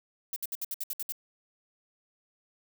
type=noise bursts; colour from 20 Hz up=violet; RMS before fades=-34 dBFS; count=9; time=0.33-1.122 s; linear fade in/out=2 ms; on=32 ms; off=63 ms; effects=none